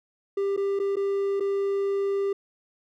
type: tone with dropouts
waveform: triangle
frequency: 396.4 Hz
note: G4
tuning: 19 cents sharp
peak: -21 dBFS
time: 0.37-2.33 s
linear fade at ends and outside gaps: 5 ms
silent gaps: 0.565-0.574 / 0.792-0.798 / 0.958-0.967 / 1.399-1.405 s
effects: none